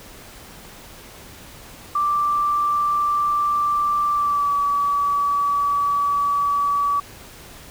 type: tone with pitch glide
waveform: sine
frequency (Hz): 1174.7 to 1144.6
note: D6 to D6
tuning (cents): 0 to -45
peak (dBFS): -17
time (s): 1.95-7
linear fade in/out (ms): 5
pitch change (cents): -45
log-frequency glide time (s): 4.13-4.53
effects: pink hiss -42 dBFS RMS until 7.7 s